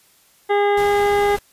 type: harmonic tone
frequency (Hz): 407.5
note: G#4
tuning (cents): -33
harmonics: 1 / 2 / 3 / 4 / 5 / 7 / 8 / 9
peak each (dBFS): -16 / -19 / -29 / -30 / -27 / -40 / -40 / -40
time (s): 0.49-1.37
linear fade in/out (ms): 20
type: noise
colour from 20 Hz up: pink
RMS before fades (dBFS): -33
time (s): 0.77-1.39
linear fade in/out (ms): 5
effects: white hiss -55 dBFS RMS until 1.52 s + resampled to 32000 Hz